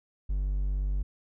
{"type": "tone", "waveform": "triangle", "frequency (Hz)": 48.54, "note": "G1", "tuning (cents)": -16, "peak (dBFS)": -24, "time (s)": [0.29, 1.03], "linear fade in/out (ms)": 10, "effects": []}